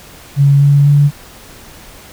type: tone with pitch steps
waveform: sine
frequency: 140.6 / 142.4 / 144.22 Hz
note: C#3 / C#3 / D3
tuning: +25 / +47 / -31 cents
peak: -5 dBFS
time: 0.36-1.11 s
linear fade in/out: 50 ms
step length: 250 ms
effects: pink hiss -37 dBFS RMS until 2.12 s